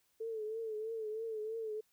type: tone with vibrato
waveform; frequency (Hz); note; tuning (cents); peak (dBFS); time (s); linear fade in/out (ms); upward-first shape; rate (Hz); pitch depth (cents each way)
sine; 440.6; A4; +2; -37; 0.2-1.81; 10; triangle; 3.1; 72
effects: white hiss -75 dBFS RMS until 1.92 s

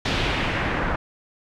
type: noise with low-pass filter sweep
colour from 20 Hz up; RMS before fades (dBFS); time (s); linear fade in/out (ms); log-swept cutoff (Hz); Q
pink; -24; 0.05-0.96; 5; 3900 to 1500; 1.6
effects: none

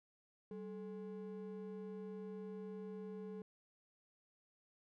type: ring-modulated tone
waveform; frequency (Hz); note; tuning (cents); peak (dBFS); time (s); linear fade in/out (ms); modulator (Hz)
triangle; 311.7; D#4; +3; -40; 0.51-3.42; 2; 120
effects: none

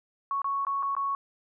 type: tone with dropouts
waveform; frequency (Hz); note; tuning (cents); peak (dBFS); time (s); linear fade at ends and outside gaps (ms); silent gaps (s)
sine; 1108.7; C#6; 0; -26; 0.31-1.15; 1; 0.418-0.444 / 0.65-0.668 / 0.826-0.83 / 0.951-0.966
effects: none

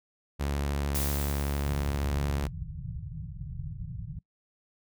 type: tone with vibrato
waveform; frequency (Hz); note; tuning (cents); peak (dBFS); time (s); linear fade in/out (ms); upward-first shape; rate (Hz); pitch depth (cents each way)
sawtooth; 71; C#2; +42; -24; 0.39-2.48; 20; sine; 13; 27
type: noise with exponential decay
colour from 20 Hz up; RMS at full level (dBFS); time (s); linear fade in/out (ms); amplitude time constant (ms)
blue; -31; 0.95-2.47; 0; 330
type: low-pass noise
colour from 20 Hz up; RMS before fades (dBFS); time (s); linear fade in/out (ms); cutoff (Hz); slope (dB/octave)
white; -38; 1.66-4.19; 5; 170; 96
effects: noise-tail reverb RT60 0.1 s tail -21 dB re dry

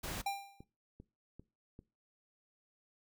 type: noise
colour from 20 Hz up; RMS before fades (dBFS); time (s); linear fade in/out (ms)
pink; -41; 0.03-0.22; 10
type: click train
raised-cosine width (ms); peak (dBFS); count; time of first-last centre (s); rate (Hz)
3; -38; 5; 0.21-1.791; 2.53
type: tone with exponential decay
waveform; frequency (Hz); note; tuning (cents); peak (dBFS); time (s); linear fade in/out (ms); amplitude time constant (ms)
square; 795; G5; +24; -32; 0.26-0.64; 5; 82
effects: noise-tail reverb RT60 0.3 s tail -20 dB re dry

